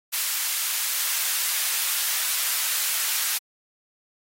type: high-pass noise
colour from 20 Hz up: white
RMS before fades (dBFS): -25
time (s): 0.12-3.39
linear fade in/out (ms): 20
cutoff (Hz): 1300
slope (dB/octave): 12
effects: AAC 48 kbps